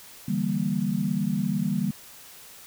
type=chord; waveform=sine; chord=E half-diminished seventh; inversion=third; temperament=equal; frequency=146.83 / 164.81 / 196 / 233.1 Hz; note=D3 / E3 / G3 / Bb3; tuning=0 / 0 / 0 / 0 cents; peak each=-32 / -30 / -26 / -29 dBFS; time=0.28-1.91 s; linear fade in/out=5 ms; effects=white hiss -47 dBFS RMS until 2.66 s